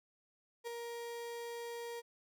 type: tone with ADSR envelope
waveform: 35% pulse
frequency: 470.1 Hz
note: A#4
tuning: 15 cents sharp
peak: -36 dBFS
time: 0.64-2.02 s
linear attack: 34 ms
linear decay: 4 ms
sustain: -4 dB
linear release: 32 ms
effects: none